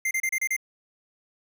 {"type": "tone bursts", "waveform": "square", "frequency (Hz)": 2093, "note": "C7", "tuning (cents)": 0, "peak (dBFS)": -24, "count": 6, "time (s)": [0.05, 0.565], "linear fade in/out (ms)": 5, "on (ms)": 60, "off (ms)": 31, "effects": []}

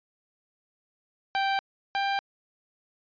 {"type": "tone pair in turn", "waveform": "sawtooth", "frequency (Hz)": [783, 791.6], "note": ["G5", "G5"], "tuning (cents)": [-2, 17], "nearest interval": "unison", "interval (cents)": 19, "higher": "second", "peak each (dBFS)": [-20, -21], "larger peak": "first", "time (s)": [[1.35, 1.59], [1.95, 2.19]], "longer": "neither", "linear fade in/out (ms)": 0, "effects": ["resampled to 11025 Hz"]}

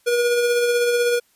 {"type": "tone with tremolo", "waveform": "square", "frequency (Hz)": 480.6, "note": "B4", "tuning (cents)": -47, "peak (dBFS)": -16, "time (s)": [0.06, 1.2], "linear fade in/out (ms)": 20, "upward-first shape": "sine", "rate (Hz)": 16, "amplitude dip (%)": 30, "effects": ["white hiss -61 dBFS RMS until 1.35 s", "resampled to 32000 Hz"]}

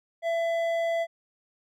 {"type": "tone with hard clipping", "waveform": "sine", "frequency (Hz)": 669, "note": "E5", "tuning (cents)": 25, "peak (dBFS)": -26, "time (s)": [0.22, 1.07], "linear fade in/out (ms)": 50, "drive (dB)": 8, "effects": []}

